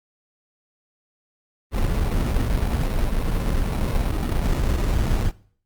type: noise with sample-and-hold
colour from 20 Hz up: brown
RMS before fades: -21 dBFS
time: 1.71-5.32 s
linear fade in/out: 50 ms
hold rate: 1575 Hz
effects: noise-tail reverb RT60 0.5 s tail -20 dB re dry + Opus 32 kbps